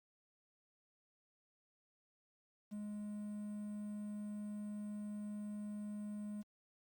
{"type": "tone with quantisation", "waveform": "triangle", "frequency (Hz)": 208.6, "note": "G#3", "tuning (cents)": 8, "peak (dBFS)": -40, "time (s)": [2.71, 6.43], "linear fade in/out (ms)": 20, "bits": 11, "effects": ["Opus 48 kbps"]}